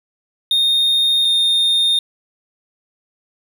triangle tone pair in turn, 3683 / 3660 Hz, A#7 / A#7, -22 / -32 cents, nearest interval unison, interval 10 cents, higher first, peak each -11 dBFS, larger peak neither, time 0.51-1.25 / 1.25-1.99 s, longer neither, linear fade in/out 2 ms, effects none

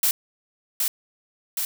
blue noise with echo, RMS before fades -20 dBFS, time 0.03-0.11 s, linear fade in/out 2 ms, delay 770 ms, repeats 2, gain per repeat -3 dB, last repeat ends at 1.65 s, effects none

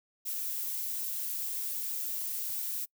violet noise, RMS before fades -35 dBFS, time 0.25-2.86 s, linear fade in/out 20 ms, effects noise-tail reverb RT60 0.1 s tail -26 dB re dry

